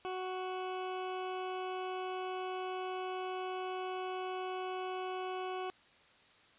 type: tone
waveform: 20% pulse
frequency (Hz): 371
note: F#4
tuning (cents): +5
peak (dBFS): -32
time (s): 0.05-5.7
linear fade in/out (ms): 0
effects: white hiss -63 dBFS RMS until 6.58 s + resampled to 8000 Hz